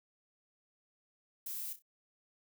violet noise with echo, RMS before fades -41 dBFS, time 1.46-1.73 s, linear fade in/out 5 ms, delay 31 ms, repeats 3, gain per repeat -10 dB, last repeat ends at 1.823 s, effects none

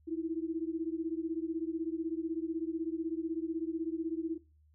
sine beating tone pair, 320 / 336 Hz, D#4 / E4, +49 / +33 cents, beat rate 16 Hz, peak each -35 / -36 dBFS, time 0.07-4.38 s, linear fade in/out 20 ms, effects noise-tail reverb RT60 0.3 s tail -18 dB re dry + added 76 Hz sine -62 dBFS peak until 4.74 s

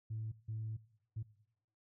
sine tone bursts at uneven times, 110 Hz, A2, in tune, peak -37 dBFS, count 3, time 0.1-0.32 / 0.48-0.77 / 1.16-1.23 s, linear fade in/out 10 ms, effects noise-tail reverb RT60 0.8 s tail -20 dB re dry + tanh soft clip ceiling -34 dBFS

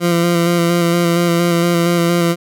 20% pulse tone with vibrato, 171.5 Hz, F3, 31 cents flat, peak -7 dBFS, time 0-2.36 s, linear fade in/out 50 ms, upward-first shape square, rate 4.3 Hz, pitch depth 17 cents each way, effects none

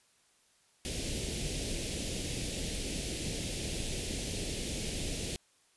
pink band-stop noise, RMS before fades -36 dBFS, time 0.85-5.36 s, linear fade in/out 0 ms, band 560 to 2400 Hz, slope 24 dB/octave, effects white hiss -68 dBFS RMS until 5.76 s + resampled to 24000 Hz

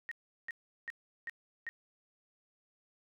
sine tone bursts, 1864.7 Hz, A#6, in tune, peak -37 dBFS, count 5, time 0.09-1.69 s, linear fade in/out 0 ms, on 24 ms, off 370 ms, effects none

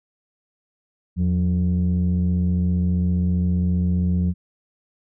sine tone pair together, 83.7 / 178.8 Hz, E2 / F3, +27 / +41 cents, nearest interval octave + minor second, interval 1314 cents, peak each -18 dBFS, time 1.16-4.34 s, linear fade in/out 50 ms, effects tanh soft clip ceiling -14 dBFS

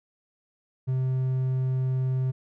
triangle tone, 129.9 Hz, C3, 12 cents flat, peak -21 dBFS, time 0.87-2.32 s, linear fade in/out 20 ms, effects none

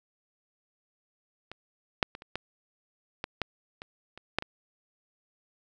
clicks, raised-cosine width 0.3 ms, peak -25 / -6 / -24 / -29 / -16 / -16 / -12 / -24 / -28 / -9 / -20 dBFS, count 11, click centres 1.516 / 2.028 / 2.151 / 2.221 / 2.356 / 3.241 / 3.417 / 3.819 / 4.176 / 4.386 / 4.424 s, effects none

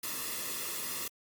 white noise with comb filter, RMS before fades -37 dBFS, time 0.03-1.08 s, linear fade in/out 5 ms, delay 1.3 ms, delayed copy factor -0.7, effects Opus 48 kbps

